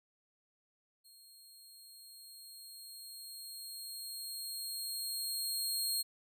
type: tone with level ramp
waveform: 20% pulse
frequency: 4247 Hz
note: C8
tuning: 25 cents sharp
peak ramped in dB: -52 to -26 dBFS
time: 1.04-6.03 s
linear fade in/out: 20 ms
effects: none